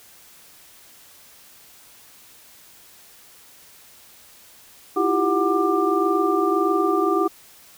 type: tone cluster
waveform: sine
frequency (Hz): 324.7 / 346.4 / 392.5 / 738 / 1189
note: E4 / F4 / G4 / F#5 / D6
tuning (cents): -26 / -14 / +2 / -5 / +21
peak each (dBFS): -23 / -25 / -22 / -27 / -23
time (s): 4.96-7.28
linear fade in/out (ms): 10
effects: white hiss -49 dBFS RMS until 7.77 s